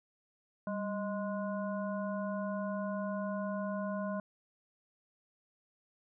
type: harmonic tone with a mistuned harmonic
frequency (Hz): 208.2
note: G#3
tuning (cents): +5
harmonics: 1 / 3 / 5 / 7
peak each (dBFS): -36 / -38 / -43 / -47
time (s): 0.67-4.2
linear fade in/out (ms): 2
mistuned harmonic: 1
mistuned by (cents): -98
effects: none